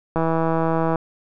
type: click train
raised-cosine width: 1 ms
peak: -8 dBFS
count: 131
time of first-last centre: 0.16-0.958 s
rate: 163 Hz
effects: none